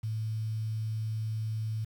sine tone with quantisation, 110 Hz, A2, in tune, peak -30 dBFS, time 0.03-1.85 s, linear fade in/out 10 ms, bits 9, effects none

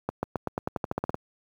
accelerating click train, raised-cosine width 1 ms, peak -13 dBFS, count 13, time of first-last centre 0.09-1.144 s, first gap 140 ms, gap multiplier 0.91, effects high-pass 80 Hz 12 dB/octave + 9-bit

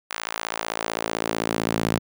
sawtooth tone with high-pass filter sweep, 55.7 Hz, A1, 22 cents sharp, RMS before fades -27 dBFS, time 0.1-1.99 s, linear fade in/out 5 ms, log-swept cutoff 1300 to 160 Hz, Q 0.94, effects none

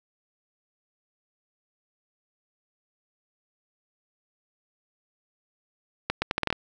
accelerating click train, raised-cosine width 0.3 ms, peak -8 dBFS, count 8, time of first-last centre 6.1-6.527 s, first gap 120 ms, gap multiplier 0.76, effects none

